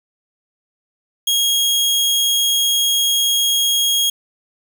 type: tone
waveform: sawtooth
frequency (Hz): 3277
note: G#7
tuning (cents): -24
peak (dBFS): -11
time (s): 1.27-4.1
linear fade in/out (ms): 5
effects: 7-bit